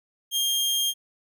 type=tone; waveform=sawtooth; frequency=3215 Hz; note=G7; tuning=43 cents sharp; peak=-19 dBFS; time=0.31-0.94 s; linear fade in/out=50 ms; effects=none